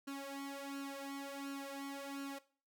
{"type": "tone with flanger", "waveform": "sawtooth", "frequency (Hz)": 277.2, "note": "C#4", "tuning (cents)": 0, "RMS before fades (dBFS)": -45, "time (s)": [0.07, 2.39], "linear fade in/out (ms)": 10, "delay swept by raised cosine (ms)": [0.7, 2.7], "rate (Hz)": 1.4, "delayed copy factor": 0.8, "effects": ["noise-tail reverb RT60 0.4 s tail -18 dB re dry"]}